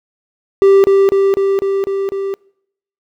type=tone with echo; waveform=triangle; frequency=392 Hz; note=G4; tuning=in tune; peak=-3 dBFS; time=0.62-0.84 s; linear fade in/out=0 ms; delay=250 ms; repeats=6; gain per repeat=-2 dB; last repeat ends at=2.34 s; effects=noise-tail reverb RT60 0.7 s tail -25 dB re dry